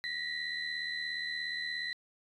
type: tone cluster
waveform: sine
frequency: 1889 / 1966 / 4026 Hz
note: A#6 / B6 / B7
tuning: +22 / -8 / +33 cents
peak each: -38 / -38 / -38 dBFS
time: 0.04-1.93 s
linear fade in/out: 0 ms
effects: tanh soft clip ceiling -27 dBFS